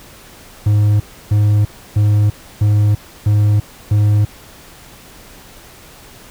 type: tone bursts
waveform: triangle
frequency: 104.4 Hz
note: G#2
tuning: 10 cents sharp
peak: -7 dBFS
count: 6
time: 0.66-4.25 s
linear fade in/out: 5 ms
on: 340 ms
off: 310 ms
effects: pink hiss -40 dBFS RMS until 6.3 s